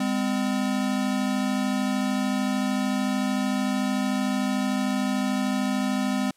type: tone pair together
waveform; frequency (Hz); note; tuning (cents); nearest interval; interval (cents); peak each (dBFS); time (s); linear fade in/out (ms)
square; 202.9 / 256.3; G#3 / C4; -40 / -36; major third; 404; -27 / -26; 0-6.31; 5
effects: white hiss -64 dBFS RMS until 6.36 s + low-pass 11000 Hz 12 dB/octave